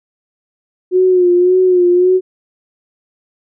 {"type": "tone with vibrato", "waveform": "sine", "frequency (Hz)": 362.1, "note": "F#4", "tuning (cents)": -37, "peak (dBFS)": -7, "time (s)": [0.91, 2.21], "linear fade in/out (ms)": 50, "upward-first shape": "sine", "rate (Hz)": 1.8, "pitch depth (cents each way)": 46, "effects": []}